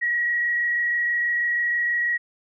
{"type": "tone with frequency modulation", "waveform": "sine", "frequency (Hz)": 1910, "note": "A#6", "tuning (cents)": 42, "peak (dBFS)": -20, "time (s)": [0.01, 2.18], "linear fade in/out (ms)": 20, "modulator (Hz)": 26.2, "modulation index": 0.88, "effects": []}